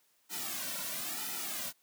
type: noise with flanger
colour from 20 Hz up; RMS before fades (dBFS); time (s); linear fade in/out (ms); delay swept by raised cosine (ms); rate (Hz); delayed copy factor
white; -38; 0.29-1.73; 50; 1.8 to 2.46; 1; -0.9
effects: white hiss -71 dBFS RMS until 1.82 s + high-pass 150 Hz 12 dB/octave